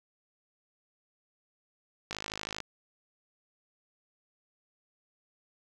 click train, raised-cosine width 0.2 ms, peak -18 dBFS, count 27, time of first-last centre 2.11-2.603 s, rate 52.7 Hz, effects none

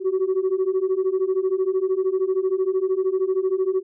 sine beating tone pair, 370 / 383 Hz, F#4 / G4, 0 / -40 cents, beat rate 13 Hz, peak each -21 / -20 dBFS, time 0-3.83 s, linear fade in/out 50 ms, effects tanh soft clip ceiling -15 dBFS

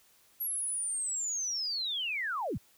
sine linear sweep, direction down, 11620 to 46.25 Hz, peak -31 dBFS, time 0.4-2.58 s, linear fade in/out 10 ms, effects white hiss -64 dBFS RMS until 2.77 s

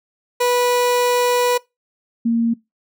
30% pulse / sine tone pair in turn, 490.1 / 231.3 Hz, B4 / A#3, -13 / -13 cents, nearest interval octave + minor second, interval 1300 cents, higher first, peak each -12 / -14 dBFS, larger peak first, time 0.4-1.58 / 2.25-2.54 s, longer first, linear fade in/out 10 ms, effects noise-tail reverb RT60 0.2 s tail -22 dB re dry

